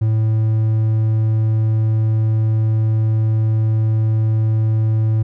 triangle tone, 110 Hz, A2, in tune, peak -11 dBFS, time 0.01-5.23 s, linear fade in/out 10 ms, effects none

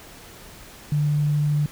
sine tone, 147.9 Hz, D3, 13 cents sharp, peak -18 dBFS, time 0.92-1.66 s, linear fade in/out 2 ms, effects pink hiss -44 dBFS RMS until 1.71 s

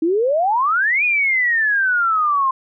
sine exponential two-way sweep, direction up then down, 311.1 to 2489 to 1043 Hz, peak -14 dBFS, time 0.02-2.51 s, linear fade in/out 5 ms, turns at 1.04 s, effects none

